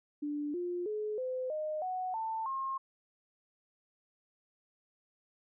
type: tone with pitch steps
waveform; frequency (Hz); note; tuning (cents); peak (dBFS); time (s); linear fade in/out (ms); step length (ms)
sine; 293.7 / 353.3 / 425.1 / 511.4 / 615.2 / 740.1 / 890.3 / 1071.1; D4 / F4 / G#4 / C5 / D#5 / F#5 / A5 / C6; 0 / +20 / +40 / -40 / -20 / 0 / +20 / +40; -33; 0.22-2.78; 10; 320
effects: none